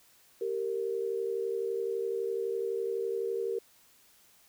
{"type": "tone pair together", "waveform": "sine", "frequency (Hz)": [390.5, 462.4], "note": ["G4", "A#4"], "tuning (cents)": [-7, -14], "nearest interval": "minor third", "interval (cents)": 293, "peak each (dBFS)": [-33, -32], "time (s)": [0.41, 3.59], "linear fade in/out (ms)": 5, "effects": ["white hiss -62 dBFS RMS until 4.48 s"]}